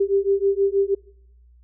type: beating tone pair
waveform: sine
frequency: 392 / 398.3 Hz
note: G4 / G4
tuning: 0 / +28 cents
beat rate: 6.3 Hz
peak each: -20 / -20 dBFS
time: 0-0.95 s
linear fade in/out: 10 ms
effects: noise-tail reverb RT60 0.8 s tail -25 dB re dry + added 60 Hz sine -49 dBFS peak until 1.63 s